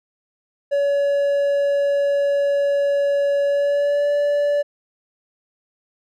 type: tone with pitch glide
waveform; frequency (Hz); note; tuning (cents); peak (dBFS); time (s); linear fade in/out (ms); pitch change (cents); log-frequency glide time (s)
triangle; 566 to 578.9; C#5 to D5; +36 to -25; -14; 0.71-4.63; 20; +39; 3.45-4.1
effects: none